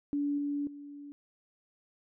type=tone with level steps; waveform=sine; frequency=287.5 Hz; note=D4; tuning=37 cents flat; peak=-28 / -30 / -43 dBFS; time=0.13-1.12 s; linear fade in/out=0 ms; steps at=0.38 / 0.67 s; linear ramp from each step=2 ms; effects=none